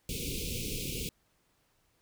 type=band-stop noise; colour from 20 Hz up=pink; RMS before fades=-36 dBFS; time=0.09-1.09 s; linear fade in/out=2 ms; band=510 to 2300 Hz; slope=96 dB/octave; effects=pink hiss -72 dBFS RMS until 2.01 s